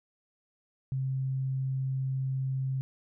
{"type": "tone", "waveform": "sine", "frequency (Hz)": 132.7, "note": "C3", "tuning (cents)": 25, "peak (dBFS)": -28, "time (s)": [0.92, 2.81], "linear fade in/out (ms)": 0, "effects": []}